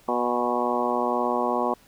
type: harmonic tone with a mistuned harmonic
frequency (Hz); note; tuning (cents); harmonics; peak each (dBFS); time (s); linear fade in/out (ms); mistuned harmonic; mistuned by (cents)
122; B2; -21; 2 / 3 / 4 / 5 / 6 / 7 / 8 / 9; -30 / -30 / -30 / -30 / -30 / -30 / -30 / -30; 0.08-1.74; 5; 7; -35
effects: pink hiss -56 dBFS RMS until 1.87 s